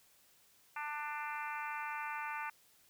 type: harmonic tone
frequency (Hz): 297.2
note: D4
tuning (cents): +21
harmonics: 3 / 4 / 5 / 6 / 7 / 8 / 9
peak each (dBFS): -42 / -45 / -45 / -49 / -49 / -48 / -52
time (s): 0.76-2.5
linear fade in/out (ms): 5
effects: white hiss -67 dBFS RMS until 2.89 s